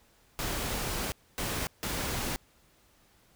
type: noise bursts at uneven times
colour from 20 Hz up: pink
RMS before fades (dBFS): -33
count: 3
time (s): 0.39-1.12 / 1.38-1.67 / 1.83-2.36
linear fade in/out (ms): 0
effects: pink hiss -64 dBFS RMS until 3.35 s